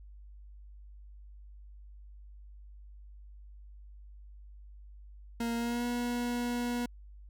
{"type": "tone with pitch glide", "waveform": "40% pulse", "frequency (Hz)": [233.1, 241.6], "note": ["A#3", "B3"], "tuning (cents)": [0, -38], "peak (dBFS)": -30, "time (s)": [5.4, 6.86], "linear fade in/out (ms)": 5, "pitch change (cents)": 62, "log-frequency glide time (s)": [5.56, 5.85], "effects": ["added 50 Hz sine -48 dBFS peak until 7.29 s"]}